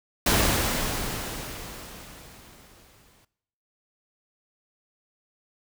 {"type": "noise with exponential decay", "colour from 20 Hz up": "pink", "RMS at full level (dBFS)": -20, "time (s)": [0.26, 3.25], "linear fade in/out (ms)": 5, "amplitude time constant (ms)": 650, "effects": ["noise-tail reverb RT60 0.8 s tail -20 dB re dry"]}